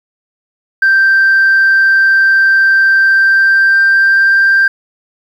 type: tone with pitch glide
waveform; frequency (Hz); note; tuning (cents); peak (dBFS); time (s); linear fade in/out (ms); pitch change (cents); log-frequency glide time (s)
sine; 1568 to 1579.8; G6 to G6; 0 to +13; -4; 0.82-4.68; 5; +13; 3.04-4.34
effects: tanh soft clip ceiling -3 dBFS + 7-bit